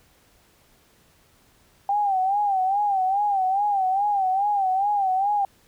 sine tone with vibrato, 787 Hz, G5, 7 cents sharp, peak -19 dBFS, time 1.89-5.45 s, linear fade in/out 2 ms, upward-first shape sine, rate 2.4 Hz, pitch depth 98 cents each way, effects pink hiss -59 dBFS RMS until 5.67 s

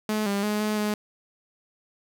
sawtooth tone with pitch steps, 214.1 / 200.3 / 210.2 / 212.8 / 210.1 Hz, A3 / G3 / G#3 / G#3 / G#3, -47 / +38 / +21 / +42 / +20 cents, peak -20 dBFS, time 0.09-0.94 s, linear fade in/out 2 ms, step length 170 ms, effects 8-bit

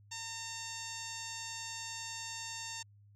10% pulse tone with low-pass filter, 910 Hz, A#5, 42 cents flat, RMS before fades -43 dBFS, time 0.11-2.83 s, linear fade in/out 10 ms, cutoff 7500 Hz, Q 6.3, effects added 102 Hz sine -58 dBFS peak until 3.15 s

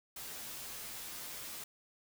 white noise with comb filter, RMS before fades -45 dBFS, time 0.16-1.64 s, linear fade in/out 5 ms, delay 11 ms, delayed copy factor -0.75, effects none

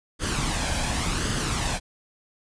pink noise with flanger, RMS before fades -26 dBFS, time 0.19-1.8 s, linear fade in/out 50 ms, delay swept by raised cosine 0.62 to 1.27 ms, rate 0.9 Hz, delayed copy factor +0.5, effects resampled to 22050 Hz

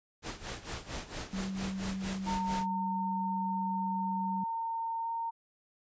pink noise with tremolo, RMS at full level -38 dBFS, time 0.22-2.67 s, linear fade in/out 50 ms, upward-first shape sine, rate 4.4 Hz, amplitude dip 80%
sine tone, 191.7 Hz, G3, 38 cents flat, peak -34 dBFS, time 1.33-4.44 s, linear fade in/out 5 ms
sine tone with pitch glide, 912 to 918.3 Hz, A#5 to A#5, -38 to -26 cents, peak -32 dBFS, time 2.26-5.31 s, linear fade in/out 20 ms, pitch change +12 cents, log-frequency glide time 5-5.07 s
effects resampled to 16000 Hz

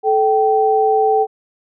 sine tone pair together, 435.1 / 775.3 Hz, A4 / G5, -19 / -19 cents, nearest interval minor seventh, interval 1000 cents, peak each -14 dBFS, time 0.03-1.27 s, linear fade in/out 50 ms, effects none

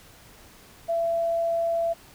sine tone, 671 Hz, E5, 31 cents sharp, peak -22 dBFS, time 0.88-1.94 s, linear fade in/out 20 ms, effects pink hiss -51 dBFS RMS until 2.14 s

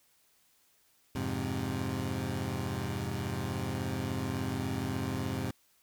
20% pulse chord, F minor, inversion none, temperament equal, 87.31 / 103.83 / 130.81 Hz, F2 / Ab2 / C3, 0 / 0 / 0 cents, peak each -33 / -32 / -31 dBFS, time 1.15-5.51 s, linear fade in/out 5 ms, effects white hiss -68 dBFS RMS until 5.82 s

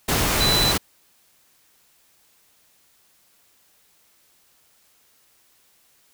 sine tone in noise, 3992 Hz, B7, 18 cents sharp, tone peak -19 dBFS, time 0.4-0.72 s, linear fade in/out 10 ms, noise pink, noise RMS -21 dBFS, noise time 0.08-0.78 s, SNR -1 dB, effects white hiss -60 dBFS RMS until 6.13 s

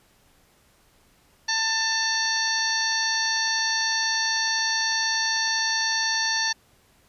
harmonic tone with a mistuned harmonic, 891 Hz, A5, 22 cents sharp, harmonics 1 / 2 / 3 / 4 / 5 / 6 / 7, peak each -31 / -26 / -37 / -35 / -26 / -30 / -36 dBFS, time 1.48-6.53 s, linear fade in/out 10 ms, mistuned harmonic 6, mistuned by +95 cents, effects pink hiss -60 dBFS RMS until 7.08 s + resampled to 32000 Hz

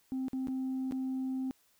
sine tone with dropouts, 261.6 Hz, C4, in tune, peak -30 dBFS, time 0.12-1.51 s, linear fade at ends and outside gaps 0 ms, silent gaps 0.283-0.332 / 0.472-0.483 / 0.911-0.922 s, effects tanh soft clip ceiling -30 dBFS + white hiss -69 dBFS RMS until 1.79 s

